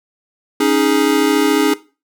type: chord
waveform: square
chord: C# suspended second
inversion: none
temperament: equal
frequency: 277.2 / 311.1 / 415.3 Hz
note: C#4 / D#4 / G#4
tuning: 0 / 0 / 0 cents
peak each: -17 dBFS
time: 0.6-1.74 s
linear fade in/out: 5 ms
effects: noise-tail reverb RT60 0.3 s tail -17 dB re dry